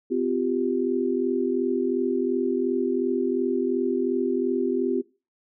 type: chord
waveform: sine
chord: C suspended fourth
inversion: none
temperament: equal with one note detuned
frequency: 255.7 / 349.2 / 392 Hz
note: C4 / F4 / G4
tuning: -40 / 0 / 0 cents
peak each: -26 dBFS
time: 0.1-5.02 s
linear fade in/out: 20 ms
effects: noise-tail reverb RT60 0.3 s tail -19 dB re dry